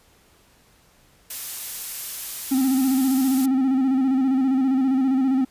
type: noise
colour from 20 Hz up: blue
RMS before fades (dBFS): -30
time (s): 1.3-3.46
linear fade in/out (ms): 5
type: tone with vibrato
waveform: triangle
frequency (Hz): 263.9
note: C4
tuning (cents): +15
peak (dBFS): -15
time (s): 2.51-5.45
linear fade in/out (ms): 10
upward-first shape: square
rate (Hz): 15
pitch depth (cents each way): 45
effects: pink hiss -57 dBFS RMS until 5.5 s + resampled to 32000 Hz